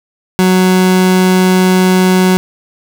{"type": "tone", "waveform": "30% pulse", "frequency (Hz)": 185, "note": "F#3", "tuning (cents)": 0, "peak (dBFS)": -4, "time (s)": [0.39, 2.37], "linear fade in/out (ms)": 0, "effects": []}